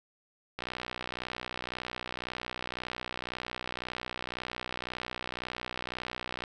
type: click train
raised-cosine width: 0.3 ms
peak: -19 dBFS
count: 363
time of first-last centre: 0.59-6.438 s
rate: 61.9 Hz
effects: none